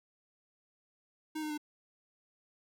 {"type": "tone with pitch steps", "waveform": "square", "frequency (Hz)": [311.1, 305.6, 300.2], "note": ["D#4", "D#4", "D4"], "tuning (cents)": [0, -31, 38], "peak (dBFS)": -36, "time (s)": [1.35, 1.578], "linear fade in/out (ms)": 10, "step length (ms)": 76, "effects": []}